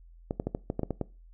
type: clicks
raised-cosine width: 2 ms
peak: -16 dBFS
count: 9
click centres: 0.309 / 0.399 / 0.47 / 0.549 / 0.701 / 0.794 / 0.833 / 0.907 / 1.013 s
effects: noise-tail reverb RT60 0.3 s tail -21 dB re dry + added 42 Hz sine -50 dBFS peak until 1.33 s